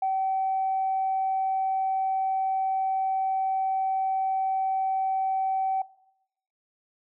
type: tone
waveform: sine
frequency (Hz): 766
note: G5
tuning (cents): -40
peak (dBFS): -22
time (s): 0.02-5.82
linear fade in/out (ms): 5
effects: noise-tail reverb RT60 0.8 s tail -20 dB re dry + tanh soft clip ceiling -18 dBFS